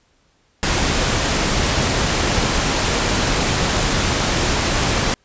pink noise, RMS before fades -18 dBFS, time 0.63-5.14 s, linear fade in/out 0 ms, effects pink hiss -60 dBFS RMS until 5.24 s + resampled to 16000 Hz

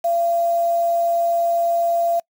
sine tone with quantisation, 682 Hz, F5, 41 cents flat, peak -16 dBFS, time 0.04-2.2 s, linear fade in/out 10 ms, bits 6, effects noise-tail reverb RT60 0.1 s tail -26 dB re dry

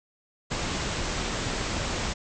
pink low-pass noise, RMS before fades -30 dBFS, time 0.5-2.14 s, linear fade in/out 20 ms, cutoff 7900 Hz, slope 96 dB/octave, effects none

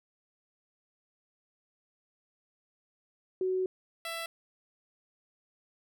sine / 10% pulse tone pair in turn, 372.7 / 665.3 Hz, F#4 / E5, +13 / +16 cents, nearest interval minor seventh, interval 1003 cents, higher second, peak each -27 dBFS, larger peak neither, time 3.41-3.66 / 4.05-4.26 s, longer first, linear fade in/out 2 ms, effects none

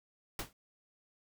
pink noise with exponential decay, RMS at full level -34 dBFS, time 0.39-0.53 s, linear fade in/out 2 ms, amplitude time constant 30 ms, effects none

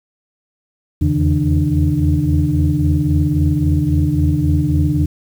sine tone cluster, 80.1 / 83.8 / 137.7 / 157.2 / 298.8 Hz, E2 / E2 / C#3 / D#3 / D4, -49 / +29 / -11 / +18 / +30 cents, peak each -18 dBFS, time 1.01-5.06 s, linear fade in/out 10 ms, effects tanh soft clip ceiling -3 dBFS + 7-bit

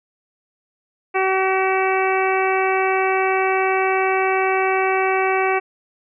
harmonic tone, 380.4 Hz, F#4, 48 cents sharp, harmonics 1 / 2 / 3 / 4 / 5 / 6 / 7, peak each -20 / -21 / -25 / -28 / -28 / -25 / -29 dBFS, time 1.14-5.6 s, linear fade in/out 20 ms, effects none

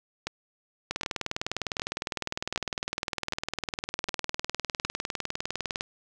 two click trains, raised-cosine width 0.2 ms, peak -13 / -12 dBFS, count 7 / 98, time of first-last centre 0.27-4.85 / 0.91-5.809 s, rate 1.31 / 19.8 Hz, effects none

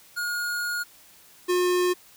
square tone pair in turn, 1434 / 359.3 Hz, F6 / F4, +45 / +49 cents, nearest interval 2 octaves, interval 2396 cents, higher first, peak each -27 / -21 dBFS, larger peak second, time 0.16-0.84 / 1.48-1.94 s, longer first, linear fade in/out 20 ms, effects white hiss -53 dBFS RMS until 2.16 s

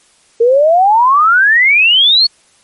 sine exponential sweep, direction up, 451.8 to 4449 Hz, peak -5 dBFS, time 0.4-2.27 s, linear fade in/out 10 ms, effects white hiss -50 dBFS RMS until 2.63 s + MP3 48 kbps

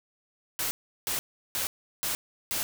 white noise bursts, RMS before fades -30 dBFS, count 5, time 0.59-2.63 s, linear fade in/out 0 ms, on 120 ms, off 360 ms, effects none

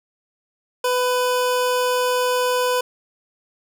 25% pulse tone, 499.2 Hz, B4, 19 cents sharp, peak -14 dBFS, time 0.84-2.81 s, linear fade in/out 5 ms, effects none

